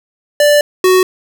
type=tone pair in turn; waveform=square; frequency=587.3 / 370.9 Hz; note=D5 / F#4; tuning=0 / +4 cents; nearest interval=minor sixth; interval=796 cents; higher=first; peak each=-7 dBFS; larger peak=neither; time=0.4-0.61 / 0.84-1.03 s; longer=first; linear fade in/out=2 ms; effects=none